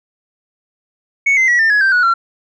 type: tone with pitch steps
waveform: sine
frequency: 2217 / 2069 / 1930 / 1800.8 / 1680.2 / 1567.7 / 1462.7 / 1364.7 Hz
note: C#7 / C7 / B6 / A6 / G#6 / G6 / F#6 / F6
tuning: 0 / -20 / -40 / +40 / +20 / 0 / -20 / -40 cents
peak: -7 dBFS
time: 1.26-2.14 s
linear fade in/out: 10 ms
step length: 110 ms
effects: tanh soft clip ceiling -8 dBFS